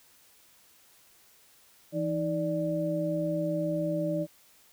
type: tone cluster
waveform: sine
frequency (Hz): 166.1 / 314.9 / 587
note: E3 / D#4 / D5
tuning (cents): +13 / +21 / -1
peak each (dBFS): -32 / -32 / -30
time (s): 1.92-4.27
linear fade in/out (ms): 50
effects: white hiss -60 dBFS RMS until 4.72 s